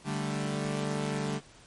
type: chord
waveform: sawtooth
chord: D suspended fourth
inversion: none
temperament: equal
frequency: 146.83 / 196 / 220 Hz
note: D3 / G3 / A3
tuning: 0 / 0 / 0 cents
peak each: -29 / -31 / -32 dBFS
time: 0.04-1.41 s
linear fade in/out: 50 ms
effects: pink hiss -55 dBFS RMS until 1.66 s + MP3 48 kbps